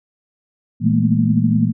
sine tone cluster, 115.3 / 163.4 / 206.8 / 222.3 / 234.4 Hz, A#2 / E3 / G#3 / A3 / A#3, -19 / -15 / -7 / +18 / +10 cents, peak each -19 dBFS, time 0.8-1.73 s, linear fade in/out 50 ms, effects none

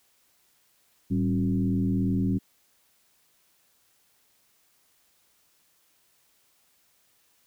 sine tone with frequency modulation, 190 Hz, F#3, 46 cents sharp, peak -22 dBFS, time 1.1-2.39 s, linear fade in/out 20 ms, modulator 82.7 Hz, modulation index 1.2, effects white hiss -66 dBFS RMS until 7.46 s

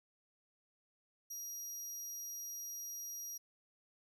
30% pulse tone, 5730 Hz, F8, 44 cents sharp, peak -39 dBFS, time 1.3-3.38 s, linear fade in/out 10 ms, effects none

